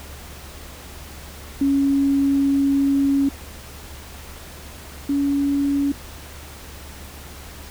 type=tone pair in turn; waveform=sine; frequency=277.2 / 281.7 Hz; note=C#4 / C#4; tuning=0 / +28 cents; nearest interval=unison; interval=28 cents; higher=second; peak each=-15 / -17 dBFS; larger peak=first; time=1.61-3.29 / 5.09-5.92 s; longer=first; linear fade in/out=5 ms; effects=added 72 Hz sine -40 dBFS peak until 7.7 s + pink hiss -40 dBFS RMS until 7.7 s